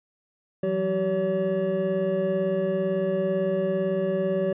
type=tone cluster; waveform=triangle; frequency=170.8 / 188.7 / 383.5 / 567 Hz; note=F3 / F#3 / G4 / C#5; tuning=-38 / +34 / -38 / +39 cents; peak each=-32 / -27 / -25 / -24 dBFS; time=0.63-4.53 s; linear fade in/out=5 ms; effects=resampled to 8000 Hz